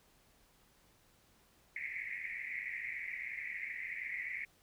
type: band-pass noise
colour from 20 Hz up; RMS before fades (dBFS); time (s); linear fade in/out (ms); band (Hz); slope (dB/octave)
pink; -42; 1.76-4.45; 2; 1900 to 2300; 96
effects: pink hiss -68 dBFS RMS until 4.62 s